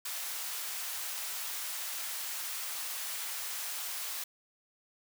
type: high-pass noise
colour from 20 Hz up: white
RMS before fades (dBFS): -38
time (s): 0.05-4.24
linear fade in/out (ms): 5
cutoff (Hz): 800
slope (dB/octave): 12
effects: none